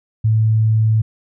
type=tone; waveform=sine; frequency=110 Hz; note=A2; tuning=in tune; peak=-11 dBFS; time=0.24-1.02 s; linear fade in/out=10 ms; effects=none